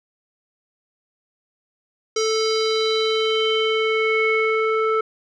square tone with low-pass filter sweep, 440 Hz, A4, in tune, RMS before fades -20 dBFS, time 2.16-5.01 s, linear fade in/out 5 ms, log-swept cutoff 5600 to 1600 Hz, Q 4.9, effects none

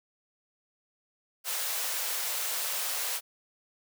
white high-pass noise, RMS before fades -32 dBFS, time 1.44-3.21 s, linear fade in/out 50 ms, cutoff 460 Hz, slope 48 dB/octave, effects none

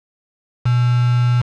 sine tone with quantisation, 121.9 Hz, B2, 22 cents flat, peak -12 dBFS, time 0.65-1.42 s, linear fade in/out 10 ms, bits 4, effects low-pass 4000 Hz 12 dB/octave

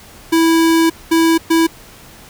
square tone bursts at uneven times, 328.2 Hz, E4, 8 cents flat, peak -10 dBFS, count 3, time 0.32-0.9 / 1.11-1.38 / 1.5-1.67 s, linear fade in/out 10 ms, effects pink hiss -40 dBFS RMS until 2.29 s

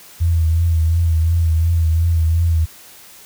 sine tone with vibrato, 82.41 Hz, E2, in tune, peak -12 dBFS, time 0.2-2.66 s, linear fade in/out 20 ms, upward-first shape triangle, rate 2.8 Hz, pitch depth 60 cents each way, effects white hiss -42 dBFS RMS until 3.25 s

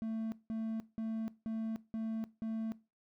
triangle tone bursts, 222.7 Hz, A3, 21 cents sharp, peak -33 dBFS, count 6, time 0.02-2.72 s, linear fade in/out 0 ms, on 300 ms, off 180 ms, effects noise-tail reverb RT60 0.3 s tail -20 dB re dry

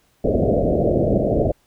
white low-pass noise, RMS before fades -18 dBFS, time 0.24-1.52 s, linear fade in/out 10 ms, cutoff 670 Hz, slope 96 dB/octave, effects pink hiss -61 dBFS RMS until 1.66 s

